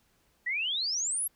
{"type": "exponential sweep", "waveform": "sine", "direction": "up", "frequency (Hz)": [1881, 11620], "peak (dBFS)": -28, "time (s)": [0.46, 1.28], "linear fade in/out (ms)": 10, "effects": ["pink hiss -69 dBFS RMS until 1.35 s"]}